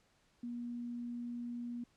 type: tone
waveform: sine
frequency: 239.5 Hz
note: A#3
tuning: 47 cents sharp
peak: -39 dBFS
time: 0.43-1.84 s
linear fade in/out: 5 ms
effects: pink hiss -72 dBFS RMS until 1.96 s + low-pass 8000 Hz 12 dB/octave